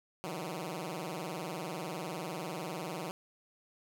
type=tone with vibrato; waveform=10% pulse; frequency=170 Hz; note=F3; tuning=46 cents flat; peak=-29 dBFS; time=0.24-3.11 s; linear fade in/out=0 ms; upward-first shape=sine; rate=20 Hz; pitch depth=220 cents each way; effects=none

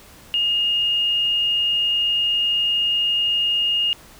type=tone; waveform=sine; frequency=2844 Hz; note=F7; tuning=31 cents sharp; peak=-17 dBFS; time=0.34-3.93 s; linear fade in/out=0 ms; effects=pink hiss -46 dBFS RMS until 4.19 s

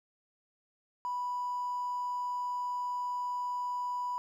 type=tone with hard clipping; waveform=triangle; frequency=985 Hz; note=B5; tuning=5 cents flat; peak=-32 dBFS; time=1.05-4.18 s; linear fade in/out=0 ms; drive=3 dB; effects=none

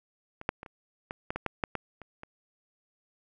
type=clicks; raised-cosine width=0.5 ms; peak=-26 / -11 / -26 / -30 / -20 / -17 / -18 / -14 / -12 / -16 / -29 / -27 dBFS; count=12; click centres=0.414 / 0.491 / 0.631 / 0.662 / 1.109 / 1.305 / 1.36 / 1.463 / 1.638 / 1.753 / 2.017 / 2.234 s; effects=none

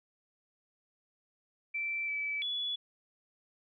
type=tone with pitch steps; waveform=sine; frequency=2335 / 2304 / 3414 Hz; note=D7 / D7 / G#7; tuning=-11 / -34 / +47 cents; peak=-32 dBFS; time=1.74-2.76 s; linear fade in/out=10 ms; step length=340 ms; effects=none

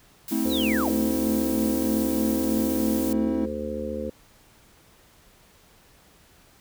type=noise; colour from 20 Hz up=blue; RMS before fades=-35 dBFS; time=0.28-3.13 s; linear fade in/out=2 ms
type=chord; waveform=triangle; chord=A minor; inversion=none; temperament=equal with one note detuned; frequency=220 / 261.6 / 323 Hz; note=A3 / C4 / E4; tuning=0 / 0 / -35 cents; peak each=-25 dBFS; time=0.31-3.46 s; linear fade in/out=10 ms
type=harmonic tone; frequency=74.4 Hz; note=D2; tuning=23 cents sharp; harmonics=1 / 3 / 4 / 5 / 6 / 7; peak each=-38 / -33 / -38 / -38 / -36 / -32 dBFS; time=0.45-4.1 s; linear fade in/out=5 ms
type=linear sweep; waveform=sine; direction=down; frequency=4200 to 97 Hz; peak=-27 dBFS; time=0.49-0.94 s; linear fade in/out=50 ms
effects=pink hiss -56 dBFS RMS until 6.6 s

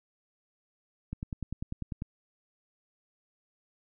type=click train; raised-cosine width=5 ms; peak=-22 dBFS; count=10; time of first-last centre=1.13-2.021 s; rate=10.1 Hz; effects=none

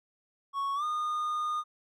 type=tone with pitch glide; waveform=triangle; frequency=1108.7 to 1223.1 Hz; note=C#6 to D#6; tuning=0 to -30 cents; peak=-27 dBFS; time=0.53-1.64 s; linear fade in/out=50 ms; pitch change=+170 cents; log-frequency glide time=0.75-0.84 s; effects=none

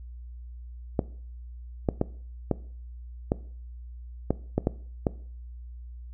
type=clicks; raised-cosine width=2 ms; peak=-9 dBFS; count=9; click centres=0.992 / 1.888 / 2.014 / 2.513 / 3.319 / 4.306 / 4.58 / 4.671 / 5.068 s; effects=noise-tail reverb RT60 0.5 s tail -19 dB re dry + added 60 Hz sine -39 dBFS peak until 6.13 s

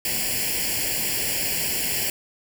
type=noise with comb filter; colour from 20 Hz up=white; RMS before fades=-25 dBFS; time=0.05-2.1 s; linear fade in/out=2 ms; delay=0.4 ms; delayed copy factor=+0.9; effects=none

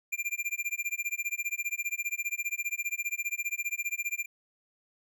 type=tone with tremolo; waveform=square; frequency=2384 Hz; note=D7; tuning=25 cents sharp; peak=-28 dBFS; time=0.12-4.26 s; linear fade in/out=10 ms; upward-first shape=sine; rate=15 Hz; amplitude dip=100%; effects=none

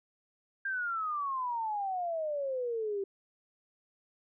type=exponential sweep; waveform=sine; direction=down; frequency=1607 to 386.6 Hz; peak=-31 dBFS; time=0.65-3.04 s; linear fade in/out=5 ms; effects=none

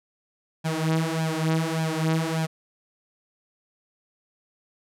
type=tone with flanger; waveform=sawtooth; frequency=160.5 Hz; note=E3; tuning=46 cents flat; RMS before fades=-25 dBFS; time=0.64-2.47 s; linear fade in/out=20 ms; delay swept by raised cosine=1.2 to 6.2 ms; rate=1.7 Hz; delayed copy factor=+0.8; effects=low-pass 12000 Hz 12 dB/octave

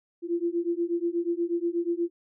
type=beating tone pair; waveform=sine; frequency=338.5 / 346.8 Hz; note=E4 / F4; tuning=+46 / -12 cents; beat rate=8.3 Hz; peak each=-28 dBFS; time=0.22-2.1 s; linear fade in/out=50 ms; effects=none

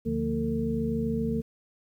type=tone cluster; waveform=sine; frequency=73.6 / 147.1 / 174.6 / 227.8 / 450.5 Hz; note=D2 / D3 / F3 / A#3 / A4; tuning=+4 / +3 / 0 / -40 / +41 cents; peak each=-36 / -34 / -36 / -28 / -32 dBFS; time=0.05-1.42 s; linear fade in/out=20 ms; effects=10-bit

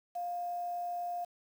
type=tone with quantisation; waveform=sine; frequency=704 Hz; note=F5; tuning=14 cents sharp; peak=-34 dBFS; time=0.15-1.25 s; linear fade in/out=10 ms; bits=9; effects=none

